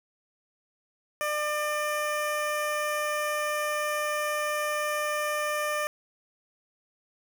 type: tone with notch filter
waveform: 15% pulse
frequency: 599 Hz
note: D5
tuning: 34 cents sharp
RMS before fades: -29 dBFS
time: 1.21-5.87 s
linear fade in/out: 0 ms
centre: 4300 Hz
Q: 1.5
effects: none